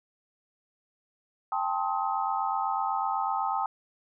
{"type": "chord", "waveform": "sine", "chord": "A half-diminished seventh", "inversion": "third", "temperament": "just", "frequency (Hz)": [792, 880, 1056, 1267.2], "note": ["G5", "A5", "C6", "Eb6"], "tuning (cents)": [18, 0, 16, 31], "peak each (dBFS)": [-30, -31, -35, -32], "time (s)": [1.52, 3.66], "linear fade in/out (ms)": 2, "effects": []}